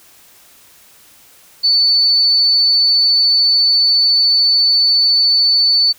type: tone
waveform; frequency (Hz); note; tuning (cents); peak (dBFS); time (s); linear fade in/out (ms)
sine; 4493; C#8; +23; -9; 1.63-5.93; 20
effects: white hiss -46 dBFS RMS until 5.98 s